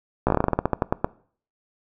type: slowing click train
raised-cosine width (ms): 1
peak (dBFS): -5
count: 16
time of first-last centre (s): 0.27-1.045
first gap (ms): 15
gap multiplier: 1.16
effects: noise-tail reverb RT60 0.5 s tail -21 dB re dry